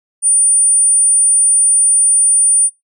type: tone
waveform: sine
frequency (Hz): 9320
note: D9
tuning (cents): -14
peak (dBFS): -6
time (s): 0.22-2.7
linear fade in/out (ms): 50
effects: noise-tail reverb RT60 0.2 s tail -22 dB re dry + tanh soft clip ceiling -5 dBFS